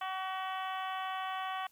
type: harmonic tone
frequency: 377.7 Hz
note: F#4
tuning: 36 cents sharp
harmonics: 2 / 3 / 4 / 5 / 6 / 7 / 8 / 9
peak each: -38 / -39 / -46 / -46 / -52 / -51 / -48 / -52 dBFS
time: 0.01-1.67 s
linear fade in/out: 5 ms
effects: white hiss -67 dBFS RMS until 1.71 s